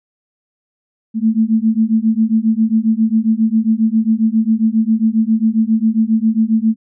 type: beating tone pair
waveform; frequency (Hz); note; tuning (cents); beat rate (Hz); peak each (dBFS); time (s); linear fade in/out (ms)
sine; 218.1 / 225.5; A3 / A3; -15 / +43; 7.4; -14; 1.14-6.76; 50
effects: none